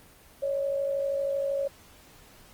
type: tone pair together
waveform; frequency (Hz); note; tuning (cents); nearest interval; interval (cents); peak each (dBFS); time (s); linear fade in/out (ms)
sine; 554.4 / 607.2; C#5 / D#5; 0 / -42; major second; 158; -26 / -36; 0.42-1.68; 10
effects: pink hiss -54 dBFS RMS until 2.53 s + Opus 24 kbps